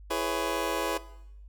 25% pulse chord, C# minor seventh, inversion first, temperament just, 332.6 / 415.8 / 498.9 / 554.4 Hz, E4 / G#4 / B4 / C#5, +16 / +2 / +17 / 0 cents, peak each -30 dBFS, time 0.1-0.98 s, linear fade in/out 10 ms, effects noise-tail reverb RT60 0.8 s tail -17 dB re dry + added 50 Hz sine -45 dBFS peak until 1.48 s

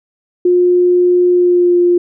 sine tone with pitch glide, 356.9 to 351.6 Hz, F4 to F4, +38 to +12 cents, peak -7 dBFS, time 0.45-1.98 s, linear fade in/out 5 ms, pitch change -26 cents, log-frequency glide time 1.3-1.78 s, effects none

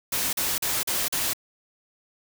white noise bursts, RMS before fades -26 dBFS, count 5, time 0.12-1.334 s, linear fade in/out 5 ms, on 210 ms, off 41 ms, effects none

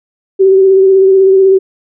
sine tone with vibrato, 383.8 Hz, G4, 37 cents flat, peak -3 dBFS, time 0.39-1.59 s, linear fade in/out 20 ms, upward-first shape sine, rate 16 Hz, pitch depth 25 cents each way, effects none

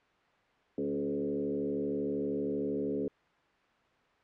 sine tone with frequency modulation, 349.2 Hz, F4, in tune, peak -30 dBFS, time 0.78-3.08 s, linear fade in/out 2 ms, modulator 72.8 Hz, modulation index 1.9, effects white hiss -66 dBFS RMS until 4.23 s + low-pass 2000 Hz 12 dB/octave

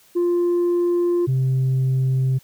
sine tone pair in turn, 349.2 / 131.18 Hz, F4 / C3, 0 / +5 cents, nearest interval octave + perfect fourth, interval 1695 cents, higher first, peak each -14 dBFS, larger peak neither, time 0.15-1.27 / 1.27-2.39 s, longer neither, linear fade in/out 20 ms, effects tanh soft clip ceiling -15 dBFS + white hiss -54 dBFS RMS until 2.43 s

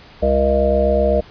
harmonic tone with a mistuned harmonic, 67.8 Hz, C#2, 38 cents flat, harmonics 1 / 3 / 5 / 7 / 9 / 10, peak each -19 / -23 / -28 / -19 / -16 / -24 dBFS, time 0.22-1.21 s, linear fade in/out 10 ms, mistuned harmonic 1, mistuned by -17 cents, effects pink hiss -43 dBFS RMS until 1.3 s + resampled to 11025 Hz

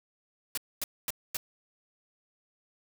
white noise bursts, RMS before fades -32 dBFS, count 4, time 0.55-1.37 s, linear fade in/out 2 ms, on 25 ms, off 240 ms, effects none

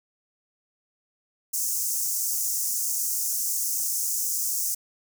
pink high-pass noise, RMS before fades -27 dBFS, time 1.53-4.75 s, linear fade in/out 10 ms, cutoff 5800 Hz, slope 48 dB/octave, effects none

